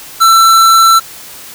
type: tone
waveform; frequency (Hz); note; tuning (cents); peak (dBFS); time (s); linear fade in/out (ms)
square; 1338; E6; +25; -4; 0.2-1; 20
effects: white hiss -31 dBFS RMS until 1.54 s